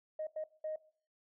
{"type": "tone bursts at uneven times", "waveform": "sine", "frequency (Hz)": 622.3, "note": "D#5", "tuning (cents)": 0, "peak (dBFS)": -35, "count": 3, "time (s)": [[0.19, 0.27], [0.36, 0.44], [0.64, 0.76]], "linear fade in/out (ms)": 5, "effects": ["noise-tail reverb RT60 0.5 s tail -20 dB re dry", "tanh soft clip ceiling -31 dBFS"]}